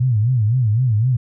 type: tone with vibrato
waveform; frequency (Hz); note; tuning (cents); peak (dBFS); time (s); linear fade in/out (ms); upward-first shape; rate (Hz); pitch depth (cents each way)
sine; 116.54; A#2; 0; -13; 0-1.17; 10; sine; 3.9; 200
effects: none